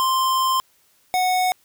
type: tone pair in turn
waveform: square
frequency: 1046.5 / 736.4 Hz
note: C6 / F#5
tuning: 0 / -8 cents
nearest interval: tritone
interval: 608 cents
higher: first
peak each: -18 dBFS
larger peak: neither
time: 0-0.6 / 1.14-1.52 s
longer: first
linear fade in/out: 0 ms
effects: white hiss -60 dBFS RMS until 1.64 s